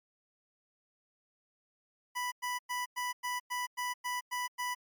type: tone bursts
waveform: 25% pulse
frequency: 987.8 Hz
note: B5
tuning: in tune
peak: -29 dBFS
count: 10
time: 2.15-4.75 s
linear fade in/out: 20 ms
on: 170 ms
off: 100 ms
effects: MP3 96 kbps